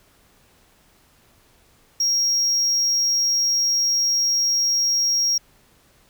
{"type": "tone", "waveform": "triangle", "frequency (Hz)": 5600, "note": "F8", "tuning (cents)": 4, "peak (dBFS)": -16, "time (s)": [2, 5.38], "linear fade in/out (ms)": 5, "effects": ["pink hiss -57 dBFS RMS until 6.09 s"]}